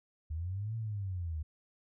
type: linear two-way sweep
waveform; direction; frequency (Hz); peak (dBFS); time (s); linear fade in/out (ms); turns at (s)
sine; up then down; 74.7 to 114.5 to 74.7; -34; 0.3-1.43; 10; 0.76
effects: none

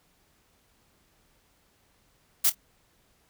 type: noise with echo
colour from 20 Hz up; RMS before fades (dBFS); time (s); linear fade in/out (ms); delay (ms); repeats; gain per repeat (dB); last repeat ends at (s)
blue; -21; 2.44-2.5; 10; 25; 2; -15; 2.55
effects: pink hiss -66 dBFS RMS until 3.29 s

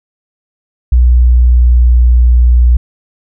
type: tone with pitch glide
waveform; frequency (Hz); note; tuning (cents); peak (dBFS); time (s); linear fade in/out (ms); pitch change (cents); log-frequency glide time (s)
sine; 61.1 to 60.43; B1 to B1; -18 to -37; -3; 0.92-2.77; 5; -19; 1.03-2.04
effects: none

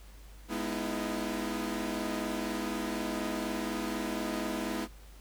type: chord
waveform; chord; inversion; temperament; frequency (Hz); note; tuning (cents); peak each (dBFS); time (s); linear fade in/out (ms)
sawtooth; E major seventh; first; equal with one note detuned; 207.7 / 246.9 / 311.1 / 335.2; G#3 / B3 / D#4 / E4; 0 / 0 / 0 / +29; -34; 0.48-4.88; 50
effects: added 50 Hz sine -49 dBFS peak until 5.2 s + pink hiss -58 dBFS RMS until 5.2 s

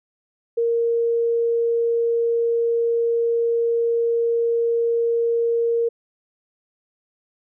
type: tone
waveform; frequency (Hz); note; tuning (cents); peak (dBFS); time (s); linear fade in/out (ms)
sine; 465.5; A#4; -2; -17; 0.57-5.89; 10
effects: none

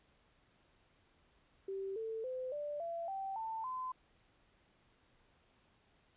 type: tone with pitch steps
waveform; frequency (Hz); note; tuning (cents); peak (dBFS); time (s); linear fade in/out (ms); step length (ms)
sine; 388.1 / 445.8 / 512.1 / 588.2 / 675.7 / 776.2 / 891.6 / 1024.2; G4 / A4 / C5 / D5 / E5 / G5 / A5 / C6; -17 / +23 / -37 / +3 / +43 / -17 / +23 / -37; -38; 1.68-3.92; 5; 280
effects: pink hiss -71 dBFS RMS until 6.16 s + resampled to 8000 Hz

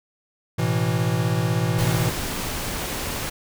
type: chord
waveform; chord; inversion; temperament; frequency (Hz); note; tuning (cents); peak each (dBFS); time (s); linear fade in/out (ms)
square; A suspended second; none; equal with one note detuned; 110 / 126.07 / 164.81; A2 / B2 / E3; 0 / +36 / 0; -25; 0.58-2.1; 10
type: noise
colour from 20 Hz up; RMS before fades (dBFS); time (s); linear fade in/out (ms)
pink; -28; 1.78-3.3; 10
effects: none

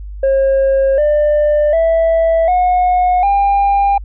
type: tone with pitch steps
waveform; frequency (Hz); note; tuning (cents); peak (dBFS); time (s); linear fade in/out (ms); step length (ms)
sine; 540 / 595.7 / 657.2 / 725 / 799.8; C#5 / D5 / E5 / F#5 / G5; -45 / +24 / -5 / -35 / +35; -7; 0.23-3.98; 5; 750
effects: tanh soft clip ceiling -8 dBFS + added 50 Hz sine -25 dBFS peak until 4.04 s

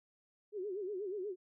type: tone with vibrato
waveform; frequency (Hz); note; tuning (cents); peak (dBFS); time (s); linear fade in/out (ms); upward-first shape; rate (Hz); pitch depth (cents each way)
sine; 392; G4; 0; -37; 0.52-1.36; 50; sine; 8.3; 150
effects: none

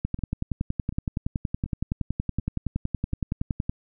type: two click trains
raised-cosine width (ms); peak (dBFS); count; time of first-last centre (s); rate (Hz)
5; -24 / -13; 5 / 40; 0.19-3.131 / 0.05-3.695; 1.36 / 10.7
effects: none

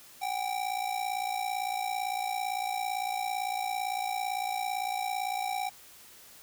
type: ring-modulated tone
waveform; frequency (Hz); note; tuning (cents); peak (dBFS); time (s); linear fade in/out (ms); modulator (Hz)
square; 776; G5; -18; -28; 0.21-5.7; 20; 28.9
effects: white hiss -53 dBFS RMS until 6.42 s

